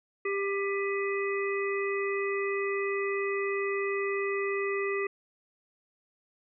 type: harmonic tone with a mistuned harmonic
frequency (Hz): 396.5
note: G4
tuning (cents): +20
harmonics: 1 / 3 / 5 / 6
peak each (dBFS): -29 / -37 / -35 / -39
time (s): 0.25-5.07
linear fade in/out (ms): 5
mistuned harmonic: 6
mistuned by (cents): +100
effects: none